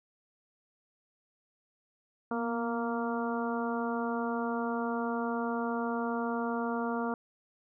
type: harmonic tone with a mistuned harmonic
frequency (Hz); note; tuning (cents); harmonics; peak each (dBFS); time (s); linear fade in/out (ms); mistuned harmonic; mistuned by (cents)
232.6; A#3; -4; 1 / 2 / 3 / 4 / 5 / 6; -33 / -36 / -38 / -39 / -40 / -41; 2.31-7.14; 2; 1; +35
effects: none